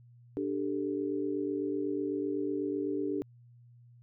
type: chord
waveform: sine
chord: D suspended fourth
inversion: none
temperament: equal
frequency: 293.7 / 392 / 440 Hz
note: D4 / G4 / A4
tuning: 0 / 0 / 0 cents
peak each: -33 / -34 / -38 dBFS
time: 0.37-3.22 s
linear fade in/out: 0 ms
effects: added 120 Hz sine -54 dBFS peak until 4.02 s